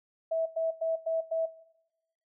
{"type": "tone bursts", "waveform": "sine", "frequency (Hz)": 652, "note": "E5", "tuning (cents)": -19, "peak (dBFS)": -26, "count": 5, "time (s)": [0.31, 1.46], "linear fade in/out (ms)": 10, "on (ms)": 150, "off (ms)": 100, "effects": ["noise-tail reverb RT60 0.9 s tail -18 dB re dry"]}